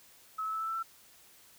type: tone with pitch steps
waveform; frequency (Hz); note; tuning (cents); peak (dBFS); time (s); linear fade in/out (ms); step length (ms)
sine; 1290 / 1299.7 / 1309.5 / 1319.4 / 1329.3 / 1339.4; E6 / E6 / E6 / E6 / E6 / E6; -38 / -25 / -12 / +1 / +14 / +27; -32; 0.38-0.83; 10; 75
effects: white hiss -59 dBFS RMS until 1.58 s